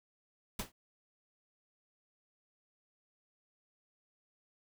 pink noise with exponential decay, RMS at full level -33 dBFS, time 0.59-0.72 s, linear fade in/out 5 ms, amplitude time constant 28 ms, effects none

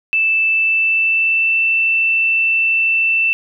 sine tone with pitch glide, 2642 to 2667 Hz, E7 to E7, +3 to +20 cents, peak -12 dBFS, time 0.13-3.33 s, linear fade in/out 0 ms, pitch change +17 cents, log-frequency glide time 0.47-1.6 s, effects none

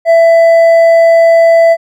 sine tone with hard clipping, 665 Hz, E5, 15 cents sharp, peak -4 dBFS, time 0.05-1.77 s, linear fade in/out 50 ms, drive 4 dB, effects none

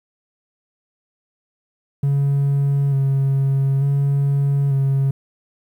triangle tone with vibrato, 138.3 Hz, C#3, 4 cents flat, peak -12 dBFS, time 2.03-5.11 s, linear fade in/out 5 ms, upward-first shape square, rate 0.56 Hz, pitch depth 23 cents each way, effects tanh soft clip ceiling -9 dBFS + 9-bit

